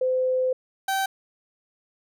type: tone pair in turn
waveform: sine / 30% pulse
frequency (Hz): 513 / 774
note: C5 / G5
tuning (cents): -34 / -22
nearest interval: perfect fifth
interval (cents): 712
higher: second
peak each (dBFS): -20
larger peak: neither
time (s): 0.01-0.53 / 0.88-1.06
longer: first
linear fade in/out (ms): 5
effects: none